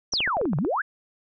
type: exponential two-way sweep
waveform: sine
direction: down then up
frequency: 6180 to 130 to 1798 Hz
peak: -22 dBFS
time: 0.12-0.82 s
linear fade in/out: 10 ms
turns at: 0.57 s
type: clicks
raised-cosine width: 1 ms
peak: -19 dBFS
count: 9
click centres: 0.137 / 0.205 / 0.276 / 0.369 / 0.414 / 0.455 / 0.533 / 0.587 / 0.649 s
effects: none